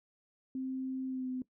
sine tone with pitch glide, 261.6 to 255.6 Hz, C4 to C4, 0 to -40 cents, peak -34 dBFS, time 0.55-1.42 s, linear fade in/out 2 ms, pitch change -40 cents, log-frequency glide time 1.07-1.29 s, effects noise-tail reverb RT60 0.1 s tail -18 dB re dry

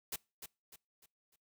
white noise with echo, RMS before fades -39 dBFS, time 0.12-0.16 s, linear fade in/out 5 ms, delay 300 ms, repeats 4, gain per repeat -8 dB, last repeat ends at 1.36 s, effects noise-tail reverb RT60 0.3 s tail -25 dB re dry

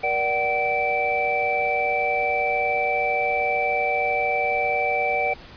sine tone cluster, 473 / 586 / 755 / 2326 Hz, A#4 / D5 / F#5 / D7, +25 / -4 / +35 / -17 cents, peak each -29 / -27 / -24 / -24 dBFS, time 0.03-5.34 s, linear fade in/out 10 ms, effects pink hiss -44 dBFS RMS until 5.56 s + resampled to 11025 Hz

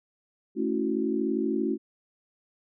sine chord, F# minor seventh, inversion first, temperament equal, 220 / 277.2 / 329.6 / 370 Hz, A3 / C#4 / E4 / F#4, 0 / 0 / 0 / 0 cents, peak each -30 dBFS, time 0.55-1.78 s, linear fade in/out 50 ms, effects none

